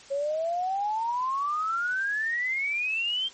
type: exponential sweep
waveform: sine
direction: up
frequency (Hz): 545 to 3185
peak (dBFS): -25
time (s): 0.1-3.29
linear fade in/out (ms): 20
effects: white hiss -50 dBFS RMS until 3.33 s + MP3 32 kbps